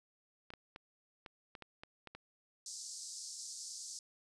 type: clicks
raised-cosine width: 0.3 ms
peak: -32 dBFS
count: 9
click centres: 0.504 / 0.537 / 0.761 / 1.262 / 1.552 / 1.623 / 1.835 / 2.073 / 2.15 s
type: band-pass noise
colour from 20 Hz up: pink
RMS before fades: -47 dBFS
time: 2.66-3.99 s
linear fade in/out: 2 ms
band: 4700 to 8800 Hz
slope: 48 dB/octave
effects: none